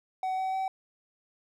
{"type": "tone with pitch steps", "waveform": "triangle", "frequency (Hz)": [752, 758.1, 764.3], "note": ["F#5", "F#5", "G5"], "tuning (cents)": [28, 42, -44], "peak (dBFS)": -26, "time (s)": [0.23, 0.68], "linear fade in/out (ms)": 2, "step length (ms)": 150, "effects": []}